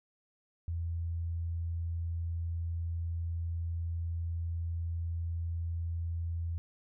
sine tone, 84 Hz, E2, 33 cents sharp, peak -32 dBFS, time 0.68-6.58 s, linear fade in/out 0 ms, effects none

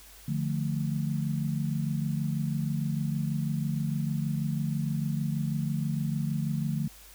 sine chord, D minor, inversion none, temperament equal with one note detuned, 148.28 / 174.61 / 220 Hz, D3 / F3 / A3, +17 / 0 / 0 cents, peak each -29 / -33 / -33 dBFS, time 0.28-6.88 s, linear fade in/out 5 ms, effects added 50 Hz sine -54 dBFS peak until 7.14 s + white hiss -52 dBFS RMS until 7.14 s

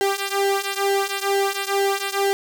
sawtooth tone with flanger, 395.5 Hz, G4, 15 cents sharp, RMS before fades -22 dBFS, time 0.01-2.33 s, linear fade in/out 0 ms, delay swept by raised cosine 1.7 to 2.7 ms, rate 2.2 Hz, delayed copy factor -0.85, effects none

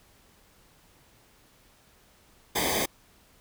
pink noise with comb filter, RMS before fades -27 dBFS, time 2.55-2.86 s, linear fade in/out 10 ms, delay 0.72 ms, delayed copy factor -1, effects pink hiss -60 dBFS RMS until 3.4 s

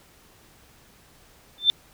sine tone with exponential growth, 3555 Hz, A7, 17 cents sharp, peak -10 dBFS, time 1.58-1.7 s, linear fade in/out 0 ms, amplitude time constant 26 ms, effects pink hiss -55 dBFS RMS until 1.93 s

